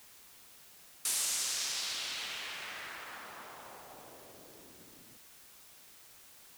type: noise with low-pass filter sweep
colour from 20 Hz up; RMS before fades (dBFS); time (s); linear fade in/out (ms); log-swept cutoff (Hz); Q
blue; -40; 1.05-5.17; 2; 9800 to 230; 1.4
effects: white hiss -57 dBFS RMS until 6.57 s